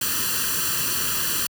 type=noise with comb filter; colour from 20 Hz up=white; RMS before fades=-24 dBFS; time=0.01-1.47 s; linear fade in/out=5 ms; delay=0.68 ms; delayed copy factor=+0.9; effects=high-pass 60 Hz 12 dB/octave